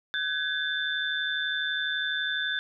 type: tone cluster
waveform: sine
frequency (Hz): 1520 / 1672 / 3542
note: F#6 / G#6 / A7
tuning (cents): +46 / +11 / +11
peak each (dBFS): -31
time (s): 0.14-2.59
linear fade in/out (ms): 0
effects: none